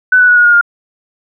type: tone with pitch steps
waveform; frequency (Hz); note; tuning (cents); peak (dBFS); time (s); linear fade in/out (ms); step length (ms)
sine; 1500 / 1481.9 / 1464 / 1446.4 / 1429 / 1411.7; F#6 / F#6 / F#6 / F#6 / F6 / F6; +23 / +2 / -19 / -40 / +39 / +18; -4; 0.12-0.612; 5; 82
effects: none